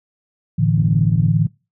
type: chord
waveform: sine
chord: A suspended fourth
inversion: none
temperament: equal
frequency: 110 / 146.83 / 164.81 Hz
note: A2 / D3 / E3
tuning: 0 / 0 / 0 cents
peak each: -17 dBFS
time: 0.58-1.47 s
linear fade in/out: 10 ms
type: click train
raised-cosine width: 5 ms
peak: -16 dBFS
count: 25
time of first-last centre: 0.78-1.284 s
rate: 47.6 Hz
effects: noise-tail reverb RT60 0.3 s tail -25 dB re dry + high-pass 60 Hz 12 dB/octave